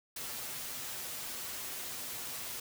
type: noise with comb filter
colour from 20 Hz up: white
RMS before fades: -41 dBFS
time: 0.16-2.6 s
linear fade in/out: 5 ms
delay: 8 ms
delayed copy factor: +0.5
effects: none